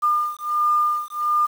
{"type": "beating tone pair", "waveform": "sine", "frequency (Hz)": [1205, 1206.4], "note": ["D6", "D6"], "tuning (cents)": [44, 46], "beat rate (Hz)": 1.4, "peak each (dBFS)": [-21, -21], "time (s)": [0.02, 1.47], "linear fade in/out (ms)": 20, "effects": ["7-bit"]}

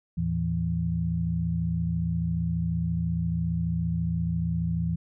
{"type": "tone cluster", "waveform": "sine", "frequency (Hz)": [80.4, 112.1, 166.7], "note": ["E2", "A2", "E3"], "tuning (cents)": [-43, 33, 20], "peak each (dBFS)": [-31, -32, -26], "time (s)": [0.17, 4.96], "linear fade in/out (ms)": 10, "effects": []}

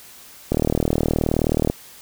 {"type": "click train", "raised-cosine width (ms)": 2, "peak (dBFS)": -5, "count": 47, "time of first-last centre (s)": [0.52, 1.699], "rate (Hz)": 39, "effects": ["white hiss -44 dBFS RMS until 2.01 s"]}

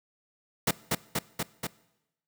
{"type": "noise with echo", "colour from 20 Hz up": "pink", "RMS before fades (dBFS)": -24, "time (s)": [0.67, 0.71], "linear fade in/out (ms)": 5, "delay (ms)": 240, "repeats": 4, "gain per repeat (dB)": -2, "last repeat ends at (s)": 1.67, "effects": ["noise-tail reverb RT60 0.9 s tail -21 dB re dry", "high-pass 100 Hz 12 dB/octave"]}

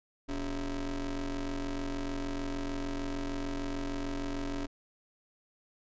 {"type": "ring-modulated tone", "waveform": "40% pulse", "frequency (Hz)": 129.7, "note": "C3", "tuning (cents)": -15, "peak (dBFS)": -29, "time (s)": [0.28, 4.67], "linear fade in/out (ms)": 20, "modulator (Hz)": 153, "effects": ["resampled to 16000 Hz"]}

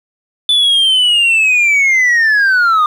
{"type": "linear sweep", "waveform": "sine", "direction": "down", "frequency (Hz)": [3501, 1200], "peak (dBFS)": -5, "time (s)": [0.49, 2.86], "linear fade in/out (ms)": 2, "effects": ["tanh soft clip ceiling -7 dBFS", "7-bit"]}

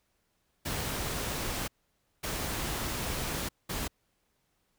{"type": "noise bursts at uneven times", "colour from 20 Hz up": "pink", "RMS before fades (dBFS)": -34, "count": 3, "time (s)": [[0.65, 1.68], [2.23, 3.49], [3.69, 3.88]], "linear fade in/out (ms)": 10, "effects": ["pink hiss -75 dBFS RMS until 4.78 s"]}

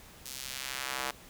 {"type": "tone with high-pass filter sweep", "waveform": "square", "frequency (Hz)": 66, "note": "C2", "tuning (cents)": 16, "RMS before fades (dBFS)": -38, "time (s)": [0.25, 1.11], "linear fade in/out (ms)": 5, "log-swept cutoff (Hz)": [5500, 800], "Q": 0.73, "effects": ["pink hiss -53 dBFS RMS until 1.29 s"]}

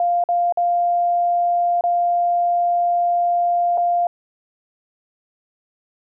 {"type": "tone with dropouts", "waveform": "sine", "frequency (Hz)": 698.5, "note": "F5", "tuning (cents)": 0, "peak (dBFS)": -15, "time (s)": [0, 4.07], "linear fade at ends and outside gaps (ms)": 2, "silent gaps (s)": [[0.239, 0.288], [0.524, 0.573], [1.81, 1.838], [3.775, 3.779]], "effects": []}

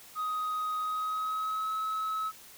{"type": "tone with pitch glide", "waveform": "sine", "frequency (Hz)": [1254, 1289.3], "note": ["D#6", "E6"], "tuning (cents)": [13, -39], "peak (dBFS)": -27, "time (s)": [0.15, 2.32], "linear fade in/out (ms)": 50, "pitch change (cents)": 48, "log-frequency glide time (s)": [0.79, 1.74], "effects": ["tanh soft clip ceiling -29 dBFS", "white hiss -52 dBFS RMS until 2.57 s"]}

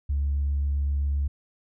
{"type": "tone with vibrato", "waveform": "sine", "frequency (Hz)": 70.8, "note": "C#2", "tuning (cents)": 37, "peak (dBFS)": -21, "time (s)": [0.09, 1.28], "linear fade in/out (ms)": 10, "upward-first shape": "sine", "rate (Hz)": 7.6, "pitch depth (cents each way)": 8, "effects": ["tanh soft clip ceiling -19 dBFS"]}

